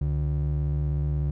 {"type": "ring-modulated tone", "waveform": "triangle", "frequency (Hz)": 106.9, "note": "A2", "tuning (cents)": -49, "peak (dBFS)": -18, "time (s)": [0.01, 1.31], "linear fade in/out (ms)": 5, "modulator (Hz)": 38.3, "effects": []}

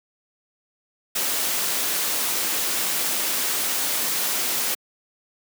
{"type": "noise", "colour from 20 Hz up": "white", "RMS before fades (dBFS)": -24, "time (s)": [1.15, 4.75], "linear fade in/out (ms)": 10, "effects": ["high-pass 200 Hz 12 dB/octave"]}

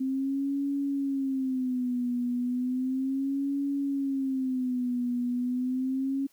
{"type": "tone with vibrato", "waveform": "sine", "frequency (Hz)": 261.6, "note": "C4", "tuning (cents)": 0, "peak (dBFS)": -26, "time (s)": [0, 6.27], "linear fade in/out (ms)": 10, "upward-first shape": "sine", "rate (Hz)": 0.34, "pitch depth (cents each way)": 120, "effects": ["white hiss -65 dBFS RMS until 6.32 s"]}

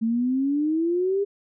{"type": "exponential sweep", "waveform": "sine", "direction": "up", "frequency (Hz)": [221.1, 407.8], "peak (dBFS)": -20, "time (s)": [0.01, 1.25], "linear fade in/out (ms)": 20, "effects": []}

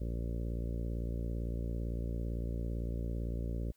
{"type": "harmonic tone", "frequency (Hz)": 57.8, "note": "A#1", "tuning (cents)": -14, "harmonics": [1, 2, 3, 4, 5, 6, 7, 8, 9, 10], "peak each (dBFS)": [-35, -41, -45, -47, -49, -51, -52, -53, -54, -55], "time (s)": [0, 3.72], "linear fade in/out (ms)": 10, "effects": ["white hiss -73 dBFS RMS until 3.76 s"]}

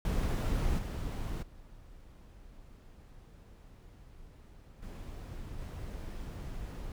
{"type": "noise with level steps", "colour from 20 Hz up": "brown", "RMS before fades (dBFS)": [-30, -36, -53, -43, -41], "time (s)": [0.05, 6.92], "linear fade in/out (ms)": 2, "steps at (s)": [0.78, 1.42, 4.82, 5.58], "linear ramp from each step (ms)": 10, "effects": []}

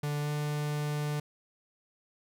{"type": "tone with pitch glide", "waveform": "45% pulse", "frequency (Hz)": [146.83, 148.36], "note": ["D3", "D3"], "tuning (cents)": [0, 18], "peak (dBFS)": -30, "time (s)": [0.03, 1.2], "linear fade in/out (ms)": 5, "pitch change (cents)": 18, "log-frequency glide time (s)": [0.21, 0.29], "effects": []}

